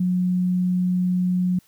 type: tone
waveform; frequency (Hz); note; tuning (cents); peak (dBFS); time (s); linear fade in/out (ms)
sine; 181.2; F#3; -36; -18; 0-1.59; 5
effects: white hiss -59 dBFS RMS until 1.67 s